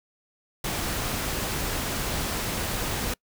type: noise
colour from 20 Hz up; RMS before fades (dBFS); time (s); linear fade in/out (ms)
pink; -29; 0.64-3.14; 5
effects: noise-tail reverb RT60 0.1 s tail -26 dB re dry